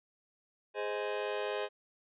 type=chord; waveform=sawtooth; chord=Ab major; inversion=none; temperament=just; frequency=415.3 / 519.1 / 623 Hz; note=Ab4 / C5 / Eb5; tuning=0 / -14 / +2 cents; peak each=-32 / -34 / -35 dBFS; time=0.74-1.69 s; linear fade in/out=50 ms; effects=resampled to 8000 Hz